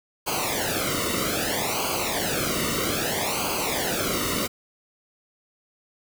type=noise with flanger; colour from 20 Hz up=pink; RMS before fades=-26 dBFS; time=0.26-4.48 s; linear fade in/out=20 ms; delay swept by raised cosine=0.54 to 1.23 ms; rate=0.62 Hz; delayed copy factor=-0.9; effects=none